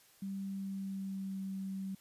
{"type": "tone with pitch glide", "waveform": "sine", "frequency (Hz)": [195.1, 192.41], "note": ["G3", "G3"], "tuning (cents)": [-8, -32], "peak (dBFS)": -37, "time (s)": [0.22, 1.95], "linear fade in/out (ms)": 5, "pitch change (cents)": -24, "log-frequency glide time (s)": [0.5, 1.43], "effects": ["white hiss -64 dBFS RMS until 2 s", "resampled to 32000 Hz"]}